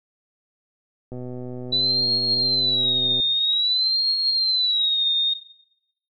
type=click train; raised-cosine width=2 ms; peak=-22 dBFS; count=261; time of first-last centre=1.12-3.2 s; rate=125 Hz
type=tone with vibrato; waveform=sine; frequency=3952 Hz; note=B7; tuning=in tune; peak=-18 dBFS; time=1.72-5.34 s; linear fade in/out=10 ms; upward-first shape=sine; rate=0.51 Hz; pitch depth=130 cents each way
effects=noise-tail reverb RT60 0.8 s tail -17 dB re dry

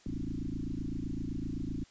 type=tone with frequency modulation; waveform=sine; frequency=146.83 Hz; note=D3; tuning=in tune; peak=-33 dBFS; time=0.06-1.84 s; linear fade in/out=2 ms; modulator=27.8 Hz; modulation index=5.8; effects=white hiss -61 dBFS RMS until 1.9 s + resampled to 16000 Hz

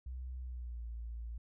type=tone with pitch glide; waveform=sine; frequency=63.3 to 57.38 Hz; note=B1 to A#1; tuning=+43 to -27 cents; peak=-40 dBFS; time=0.06-1.38 s; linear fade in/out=5 ms; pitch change=-170 cents; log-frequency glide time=0.4-0.87 s; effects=none

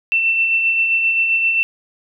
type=tone with tremolo; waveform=sine; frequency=2684 Hz; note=E7; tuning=31 cents sharp; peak=-12 dBFS; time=0.12-1.63 s; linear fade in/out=0 ms; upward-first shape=sine; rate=7.6 Hz; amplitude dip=35%; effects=none

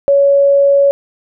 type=tone; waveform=sine; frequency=560 Hz; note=C#5; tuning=18 cents sharp; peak=-6 dBFS; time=0.08-0.91 s; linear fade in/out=0 ms; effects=none

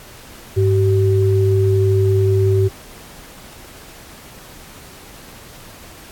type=tone pair together; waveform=sine; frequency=101.3 / 382.5 Hz; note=G#2 / G4; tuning=-43 / -42 cents; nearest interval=octave + major seventh; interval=2301 cents; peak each=-13 / -16 dBFS; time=0.56-2.69 s; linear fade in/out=20 ms; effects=pink hiss -40 dBFS RMS until 6.11 s + AAC 64 kbps

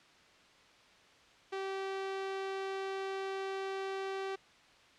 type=tone; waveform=sawtooth; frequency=386.8 Hz; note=G4; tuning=23 cents flat; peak=-32 dBFS; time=1.52-4.36 s; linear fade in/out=10 ms; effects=white hiss -61 dBFS RMS until 4.98 s + low-pass 4000 Hz 12 dB/octave

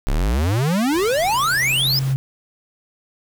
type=exponential sweep; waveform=square; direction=up; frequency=30.75 to 5274 Hz; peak=-17 dBFS; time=0.07-1.99 s; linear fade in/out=0 ms
type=tone with exponential growth; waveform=sine; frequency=134.1 Hz; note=C3; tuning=43 cents sharp; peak=-15 dBFS; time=0.64-2.16 s; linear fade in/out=0 ms; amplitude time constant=330 ms
type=noise; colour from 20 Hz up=pink; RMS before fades=-35 dBFS; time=0.9-2.16 s; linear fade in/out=50 ms
effects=none

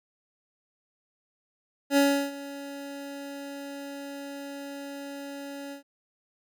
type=tone with ADSR envelope; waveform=25% pulse; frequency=280.7 Hz; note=C#4; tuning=22 cents sharp; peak=-14 dBFS; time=1.9-5.83 s; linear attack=69 ms; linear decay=340 ms; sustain=-19 dB; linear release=110 ms; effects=none

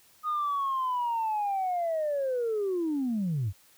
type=linear sweep; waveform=sine; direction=down; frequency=1244.5 to 87.7 Hz; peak=-25 dBFS; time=0.23-3.53 s; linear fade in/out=50 ms; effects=tanh soft clip ceiling -23 dBFS + white hiss -60 dBFS RMS until 3.77 s

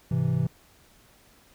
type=chord; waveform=triangle; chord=Ab augmented; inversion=none; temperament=equal; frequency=103.83 / 130.81 / 164.81 Hz; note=Ab2 / C3 / E3; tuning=0 / 0 / 0 cents; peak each=-29 / -23 / -24 dBFS; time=0.11-0.47 s; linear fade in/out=5 ms; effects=pink hiss -58 dBFS RMS until 1.54 s

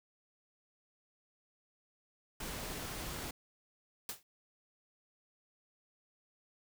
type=noise; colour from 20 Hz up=pink; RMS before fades=-42 dBFS; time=2.4-3.31 s; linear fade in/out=5 ms
type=noise with exponential decay; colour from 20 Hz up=white; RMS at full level=-36 dBFS; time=4.09-4.23 s; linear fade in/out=2 ms; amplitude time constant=30 ms
effects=none

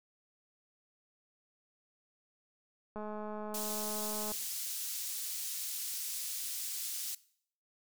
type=click train; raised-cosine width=1 ms; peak=-29 dBFS; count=289; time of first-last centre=2.96-4.318 s; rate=212 Hz
type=high-pass noise; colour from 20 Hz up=pink; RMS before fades=-39 dBFS; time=3.54-7.15 s; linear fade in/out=5 ms; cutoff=5800 Hz; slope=12 dB/octave
effects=noise-tail reverb RT60 0.6 s tail -20 dB re dry

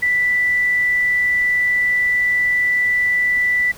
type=tone; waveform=sine; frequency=1975.5 Hz; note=B6; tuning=in tune; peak=-14 dBFS; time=0.02-3.72 s; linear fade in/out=10 ms; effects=pink hiss -40 dBFS RMS until 3.77 s

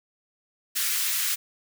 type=high-pass noise; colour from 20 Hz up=white; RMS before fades=-26 dBFS; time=0.75-1.36 s; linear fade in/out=20 ms; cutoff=1400 Hz; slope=24 dB/octave; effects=none

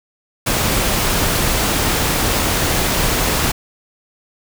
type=noise; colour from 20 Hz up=pink; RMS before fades=-17 dBFS; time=0.46-3.52 s; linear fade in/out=10 ms; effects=none

